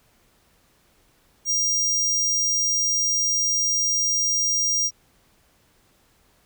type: tone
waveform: square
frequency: 5700 Hz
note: F8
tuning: 34 cents sharp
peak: -20 dBFS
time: 1.45-4.91 s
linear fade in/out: 50 ms
effects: pink hiss -61 dBFS RMS until 6.45 s